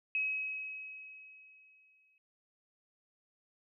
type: tone with exponential decay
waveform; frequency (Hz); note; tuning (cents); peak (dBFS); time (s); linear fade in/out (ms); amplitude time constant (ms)
sine; 2553; D#7; +44; -29; 0.15-2.18; 1; 440
effects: none